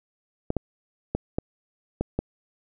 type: clicks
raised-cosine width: 2 ms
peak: -11 dBFS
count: 6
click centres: 0.504 / 0.567 / 1.15 / 1.385 / 2.01 / 2.19 s
effects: none